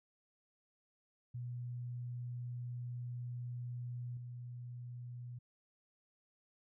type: tone with level steps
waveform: sine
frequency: 122 Hz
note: B2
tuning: 21 cents flat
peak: -40 / -44 dBFS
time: 1.34-5.39 s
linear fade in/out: 10 ms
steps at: 4.17 s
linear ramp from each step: 2 ms
effects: none